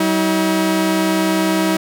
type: tone pair together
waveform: sawtooth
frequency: 190 / 320 Hz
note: F#3 / D#4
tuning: +46 / +49 cents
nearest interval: major sixth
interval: 903 cents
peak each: -15 / -12 dBFS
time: 0-1.77 s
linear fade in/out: 5 ms
effects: none